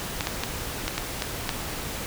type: clicks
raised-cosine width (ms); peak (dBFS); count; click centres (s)
0.2; -8; 7; 0.208 / 0.271 / 0.436 / 0.88 / 0.98 / 1.222 / 1.492
effects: pink hiss -33 dBFS RMS until 2.06 s